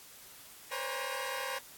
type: tone cluster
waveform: 15% pulse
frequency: 490.4 / 529 / 565 / 814 / 948 Hz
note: B4 / C5 / C#5 / G#5 / A#5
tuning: -12 / +19 / +33 / -35 / +29 cents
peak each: -38 / -32 / -37 / -37 / -35 dBFS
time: 0.71-1.59 s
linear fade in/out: 10 ms
effects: white hiss -53 dBFS RMS until 1.77 s + AAC 64 kbps